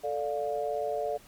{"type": "chord", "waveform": "sine", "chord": "D minor", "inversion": "second", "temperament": "just", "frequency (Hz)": [440.5, 587.3, 704.8], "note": ["A4", "D5", "F5"], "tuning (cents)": [2, 0, 16], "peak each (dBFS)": [-33, -32, -33], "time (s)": [0.03, 1.18], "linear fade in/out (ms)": 20, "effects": ["pink hiss -55 dBFS RMS until 1.27 s", "MP3 96 kbps"]}